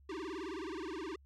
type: tone with vibrato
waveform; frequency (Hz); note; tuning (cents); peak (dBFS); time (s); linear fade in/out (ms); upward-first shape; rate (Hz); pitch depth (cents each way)
square; 349.2; F4; 0; -40; 0.09-1.16; 5; sine; 19; 240
effects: added 69 Hz sine -59 dBFS peak until 1.25 s + low-pass 5000 Hz 12 dB/octave